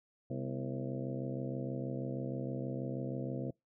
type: harmonic tone with a mistuned harmonic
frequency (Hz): 66.3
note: C2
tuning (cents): +23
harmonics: 2 / 3 / 4 / 5 / 6 / 7 / 8 / 9 / 10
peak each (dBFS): -39 / -46 / -42 / -44 / -54 / -46 / -45 / -55 / -50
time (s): 0.3-3.51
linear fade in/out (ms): 5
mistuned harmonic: 4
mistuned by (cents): -96
effects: noise-tail reverb RT60 0.2 s tail -26 dB re dry